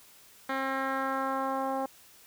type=tone with low-pass filter sweep; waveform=10% pulse; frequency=267.6 Hz; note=C4; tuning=39 cents sharp; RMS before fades=-31 dBFS; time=0.49-1.86 s; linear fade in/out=5 ms; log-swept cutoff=2400 to 790 Hz; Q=1.7; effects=white hiss -56 dBFS RMS until 2.26 s